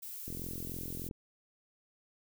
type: noise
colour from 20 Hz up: violet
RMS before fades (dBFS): -44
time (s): 0.02-1.09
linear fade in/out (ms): 10
type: click train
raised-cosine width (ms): 3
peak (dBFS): -30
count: 37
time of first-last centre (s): 0.28-1.111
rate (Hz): 43.3
effects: none